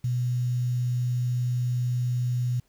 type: tone with quantisation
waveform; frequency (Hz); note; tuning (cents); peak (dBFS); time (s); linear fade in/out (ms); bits
sine; 123.47; B2; 0; -23; 0.04-2.6; 5; 8
effects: pink hiss -68 dBFS RMS until 2.68 s